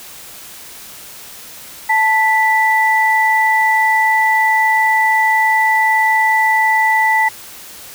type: tone pair together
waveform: sine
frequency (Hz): 879.3 / 1974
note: A5 / B6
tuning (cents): -1 / -1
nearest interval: octave + major second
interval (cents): 1400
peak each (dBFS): -13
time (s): 1.89-7.29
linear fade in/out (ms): 10
effects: white hiss -35 dBFS RMS until 7.94 s